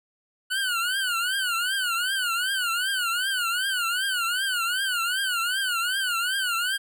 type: tone with vibrato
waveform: 25% pulse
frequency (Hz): 1470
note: F#6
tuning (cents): -12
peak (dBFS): -20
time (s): 0.5-6.78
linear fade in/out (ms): 20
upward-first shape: triangle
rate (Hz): 2.6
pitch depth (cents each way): 170
effects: none